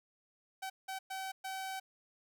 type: tone bursts at uneven times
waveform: sawtooth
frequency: 765 Hz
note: G5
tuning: 42 cents flat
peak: -35 dBFS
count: 4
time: 0.62-0.7 / 0.88-0.99 / 1.1-1.32 / 1.44-1.8 s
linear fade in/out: 10 ms
effects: none